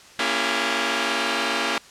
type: chord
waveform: 5% pulse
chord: A# diminished seventh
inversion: none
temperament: just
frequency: 233.1 / 279.7 / 335.6 / 402.8 Hz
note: A#3 / C#4 / E4 / G4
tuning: 0 / +16 / +31 / +47 cents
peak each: -16 dBFS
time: 0.19-1.78 s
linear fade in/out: 2 ms
effects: white hiss -47 dBFS RMS until 1.9 s + low-pass 7000 Hz 12 dB/octave